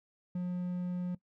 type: tone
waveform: triangle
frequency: 179 Hz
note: F3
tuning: 43 cents sharp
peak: -30 dBFS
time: 0.35-1.15 s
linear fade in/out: 5 ms
effects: noise-tail reverb RT60 0.1 s tail -20 dB re dry